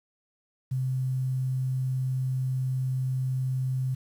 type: tone with quantisation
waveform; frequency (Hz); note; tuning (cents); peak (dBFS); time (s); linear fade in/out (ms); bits
sine; 129.9; C3; -12; -25; 0.71-3.95; 10; 9
effects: none